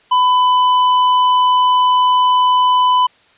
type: tone with tanh clipping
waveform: sine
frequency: 1001 Hz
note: B5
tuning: 23 cents sharp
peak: -11 dBFS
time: 0.11-3.07 s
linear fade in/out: 10 ms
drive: 10 dB
effects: white hiss -51 dBFS RMS until 3.37 s + resampled to 8000 Hz